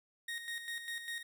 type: tone with tremolo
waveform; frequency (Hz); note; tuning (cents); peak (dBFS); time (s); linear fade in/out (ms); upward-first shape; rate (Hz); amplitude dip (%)
30% pulse; 1864.7; A#6; 0; -35; 0.28-1.23; 5; square; 5; 55
effects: none